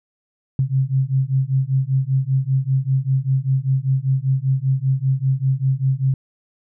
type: beating tone pair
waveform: sine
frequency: 130.81 / 135.91 Hz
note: C3 / C#3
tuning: 0 / -34 cents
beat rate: 5.1 Hz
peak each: -19 dBFS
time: 0.59-6.14 s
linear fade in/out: 2 ms
effects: none